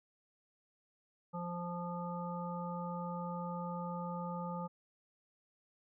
harmonic tone, 174.61 Hz, F3, in tune, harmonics 1 / 3 / 5 / 7, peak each -40 / -45 / -44 / -46 dBFS, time 1.33-4.68 s, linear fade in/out 20 ms, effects none

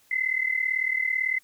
sine tone pair together, 2029 / 2067 Hz, B6 / C7, +46 / -22 cents, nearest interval unison, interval 32 cents, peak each -26 dBFS, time 0.11-1.39 s, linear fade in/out 5 ms, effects white hiss -61 dBFS RMS until 1.43 s

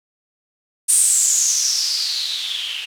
violet noise with low-pass filter sweep, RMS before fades -19 dBFS, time 0.88-2.86 s, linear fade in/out 20 ms, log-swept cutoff 9200 to 2800 Hz, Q 7.6, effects none

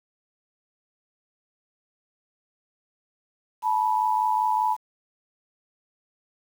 sine tone pair together, 869.9 / 975 Hz, A5 / B5, -20 / -23 cents, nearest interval major second, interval 197 cents, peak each -23 dBFS, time 3.62-4.77 s, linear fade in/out 50 ms, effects 8-bit

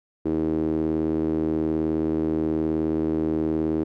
sawtooth tone with band-pass filter, 78.9 Hz, D#2, 25 cents sharp, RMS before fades -24 dBFS, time 0.25-3.84 s, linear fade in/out 10 ms, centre 340 Hz, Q 4.7, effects none

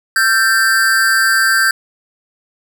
square tone with amplitude modulation, 1568 Hz, G6, in tune, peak -7 dBFS, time 0.16-1.71 s, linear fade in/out 2 ms, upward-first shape sine, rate 220 Hz, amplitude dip 85%, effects none

